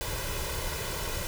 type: noise with comb filter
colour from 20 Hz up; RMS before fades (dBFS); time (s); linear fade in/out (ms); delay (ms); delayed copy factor
pink; -33; 0.01-1.27; 0; 2; +0.65
effects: none